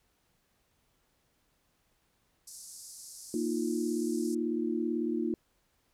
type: band-pass noise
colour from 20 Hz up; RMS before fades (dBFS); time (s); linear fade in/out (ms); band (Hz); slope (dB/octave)
white; -48; 2.47-4.35; 5; 4800 to 11000; 48
type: chord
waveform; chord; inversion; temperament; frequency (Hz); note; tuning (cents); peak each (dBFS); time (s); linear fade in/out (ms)
sine; Bb suspended fourth; none; equal; 233.1 / 311.1 / 349.2; Bb3 / Eb4 / F4; 0 / 0 / 0; -33; 3.34-5.34; 2
effects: pink hiss -73 dBFS RMS until 5.93 s